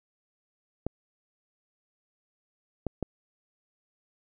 clicks, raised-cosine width 2 ms, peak -16 dBFS, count 3, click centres 0.866 / 2.867 / 3.027 s, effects none

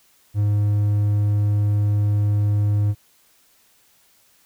triangle tone, 103.4 Hz, G#2, 7 cents flat, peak -14 dBFS, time 0.34-2.95 s, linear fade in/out 50 ms, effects white hiss -58 dBFS RMS until 4.45 s

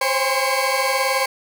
30% pulse tone cluster, 523 / 542 / 809 / 1032 / 2241 Hz, C5 / C#5 / G#5 / C6 / C#7, -1 / -39 / -46 / -24 / +18 cents, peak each -22 dBFS, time 0.01-1.26 s, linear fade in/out 5 ms, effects none

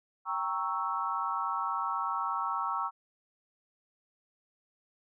sine chord, G diminished seventh, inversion none, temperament equal, 784 / 932.3 / 1108.7 / 1318.5 Hz, G5 / Bb5 / Db6 / Fb6, 0 / 0 / 0 / 0 cents, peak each -39 / -35 / -34 / -34 dBFS, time 0.25-2.91 s, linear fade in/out 50 ms, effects none

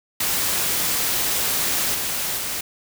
white noise with level steps, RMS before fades -22 / -25 / -27 dBFS, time 0.2-2.61 s, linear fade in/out 5 ms, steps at 1.94 / 2.37 s, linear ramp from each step 5 ms, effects none

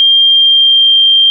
sine tone with pitch glide, 3195 to 3175 Hz, G7 to G7, +32 to +21 cents, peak -4 dBFS, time 0-1.3 s, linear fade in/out 0 ms, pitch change -11 cents, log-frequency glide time 0.22-0.98 s, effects none

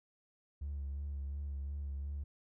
triangle tone with vibrato, 70.6 Hz, C#2, 32 cents sharp, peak -34 dBFS, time 0.61-2.24 s, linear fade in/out 10 ms, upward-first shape sine, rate 2.8 Hz, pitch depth 36 cents each way, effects tanh soft clip ceiling -34 dBFS

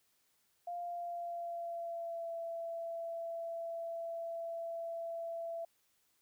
sine tone with pitch glide, 698.5 to 669.3 Hz, F5 to E5, 0 to +26 cents, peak -38 dBFS, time 0.67-5.65 s, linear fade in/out 5 ms, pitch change -74 cents, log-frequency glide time 0.8-2.32 s, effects white hiss -75 dBFS RMS until 6.21 s

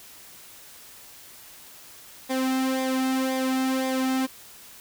sawtooth tone with flanger, 261.6 Hz, C4, in tune, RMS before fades -25 dBFS, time 2.29-4.27 s, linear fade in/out 20 ms, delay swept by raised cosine 0.7 to 2.1 ms, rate 1.9 Hz, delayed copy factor -0.7, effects white hiss -47 dBFS RMS until 4.8 s

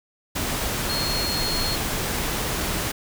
sine tone in noise, 4285 Hz, C8, 40 cents sharp, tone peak -26 dBFS, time 0.89-1.76 s, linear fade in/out 10 ms, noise pink, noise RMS -26 dBFS, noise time 0.35-2.92 s, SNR -3 dB, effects none

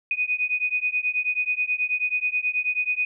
sine beating tone pair, 2483 / 2492.3 Hz, D#7 / D#7, -4 / +2 cents, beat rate 9.3 Hz, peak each -25 dBFS, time 0.11-3.05 s, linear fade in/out 2 ms, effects none

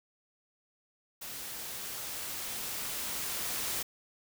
white noise with level ramp, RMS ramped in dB -42 to -34 dBFS, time 1.21-3.83 s, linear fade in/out 10 ms, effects none

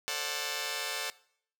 5% pulse chord, D dominant seventh, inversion second, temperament just, 440.5 / 528.6 / 587.3 / 734.2 Hz, A4 / C5 / D5 / F#5, +2 / +18 / 0 / -14 cents, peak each -28 dBFS, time 0.08-1.1 s, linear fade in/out 0 ms, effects noise-tail reverb RT60 0.6 s tail -20 dB re dry

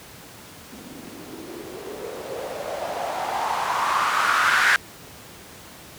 violet noise with low-pass filter sweep, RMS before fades -25 dBFS, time 0.72-4.76 s, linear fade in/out 0 ms, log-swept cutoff 230 to 1600 Hz, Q 4.4, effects pink hiss -43 dBFS RMS until 5.98 s + high-pass 80 Hz 12 dB/octave

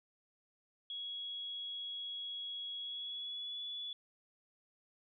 sine tone with pitch glide, 3332 to 3426 Hz, G#7 to A7, +5 to -47 cents, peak -40 dBFS, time 0.9-3.93 s, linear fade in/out 2 ms, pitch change +48 cents, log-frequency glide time 2.79-3.61 s, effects none

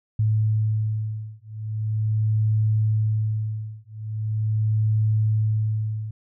sine beating tone pair, 108.2 / 108.61 Hz, A2 / A2, -29 / -22 cents, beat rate 0.41 Hz, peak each -23 dBFS, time 0.19-6.11 s, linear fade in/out 5 ms, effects none

